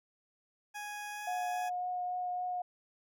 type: tone with pitch glide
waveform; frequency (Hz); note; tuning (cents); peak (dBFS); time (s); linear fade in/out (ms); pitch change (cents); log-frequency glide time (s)
20% pulse; 830.6 to 837.3; G#5 to G#5; 0 to +14; -35; 0.74-1.7; 20; +14; 1.11-1.25
type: tone with vibrato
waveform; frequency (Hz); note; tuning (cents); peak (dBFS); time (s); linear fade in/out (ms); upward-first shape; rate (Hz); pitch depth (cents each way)
sine; 723; F#5; -40; -33; 1.27-2.62; 5; triangle; 3.6; 11
effects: none